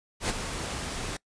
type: noise with ADSR envelope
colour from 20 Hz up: pink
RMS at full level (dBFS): -26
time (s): 0.2-1.17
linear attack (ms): 91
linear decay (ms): 25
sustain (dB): -8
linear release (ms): 6
effects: noise-tail reverb RT60 0.1 s tail -23 dB re dry + resampled to 22050 Hz